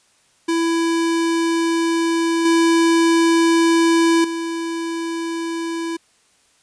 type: tone with level steps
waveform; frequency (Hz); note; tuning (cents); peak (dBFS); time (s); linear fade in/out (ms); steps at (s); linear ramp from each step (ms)
square; 332.2; E4; +13; -17 / -13 / -23; 0.48-5.97; 10; 2.45 / 4.24; 5
effects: white hiss -58 dBFS RMS until 6.62 s + resampled to 22050 Hz